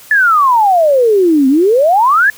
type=exponential two-way sweep; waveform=sine; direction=down then up; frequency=1760 to 257.1 to 1760 Hz; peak=-6 dBFS; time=0.11-2.3 s; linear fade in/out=2 ms; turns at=1.48 s; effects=white hiss -38 dBFS RMS until 2.37 s